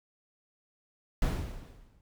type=noise with exponential decay; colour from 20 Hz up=brown; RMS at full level=-25 dBFS; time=1.22-2.01 s; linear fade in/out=1 ms; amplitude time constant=170 ms; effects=none